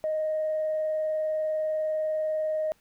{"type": "tone with vibrato", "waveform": "sine", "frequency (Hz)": 622.3, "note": "D#5", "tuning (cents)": 0, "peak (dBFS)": -24, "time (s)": [0.04, 2.72], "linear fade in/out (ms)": 0, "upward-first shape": "triangle", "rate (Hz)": 20, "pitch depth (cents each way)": 19, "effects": ["tanh soft clip ceiling -21 dBFS", "pink hiss -65 dBFS RMS until 2.8 s"]}